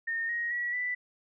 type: tone with pitch steps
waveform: sine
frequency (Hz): 1832 / 1880.2 / 1929.8 / 1980.6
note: A#6 / A#6 / B6 / B6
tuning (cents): -31 / +14 / -41 / +4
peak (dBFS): -29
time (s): 0.07-0.95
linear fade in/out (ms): 10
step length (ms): 220
effects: none